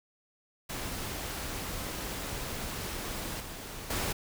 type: noise with level steps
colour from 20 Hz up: pink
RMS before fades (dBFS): -37 / -42 / -32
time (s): 0.69-4.13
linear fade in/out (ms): 10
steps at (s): 3.4 / 3.9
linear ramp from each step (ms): 5
effects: none